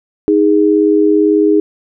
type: tone pair together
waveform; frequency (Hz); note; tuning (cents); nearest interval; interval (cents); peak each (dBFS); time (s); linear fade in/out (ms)
sine; 313.2 / 411.3; D#4 / G#4; +11 / -17; perfect fourth; 472; -10; 0.28-1.6; 0
effects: none